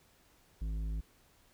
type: tone with tanh clipping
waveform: sine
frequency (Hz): 53.3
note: G#1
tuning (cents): +46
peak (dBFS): -35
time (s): 0.61-1.01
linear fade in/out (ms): 10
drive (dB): 10
effects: pink hiss -66 dBFS RMS until 1.53 s